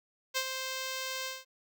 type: tone with ADSR envelope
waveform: 5% pulse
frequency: 523.3 Hz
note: C5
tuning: in tune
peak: -16 dBFS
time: 0.34-1.45 s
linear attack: 29 ms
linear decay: 63 ms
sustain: -7 dB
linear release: 190 ms
effects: none